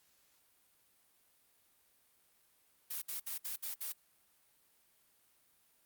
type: noise bursts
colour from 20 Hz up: blue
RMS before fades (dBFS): -40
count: 6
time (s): 2.9-3.925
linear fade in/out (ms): 10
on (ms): 120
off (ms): 61
effects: white hiss -71 dBFS RMS until 5.85 s + Opus 48 kbps